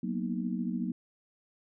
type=chord; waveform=sine; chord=B major seventh; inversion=second; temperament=equal; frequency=185 / 233.1 / 246.9 / 311.1 Hz; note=F#3 / A#3 / B3 / D#4; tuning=0 / 0 / 0 / 0 cents; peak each=-34 / -34 / -37 / -40 dBFS; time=0.03-0.92 s; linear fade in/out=5 ms; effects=none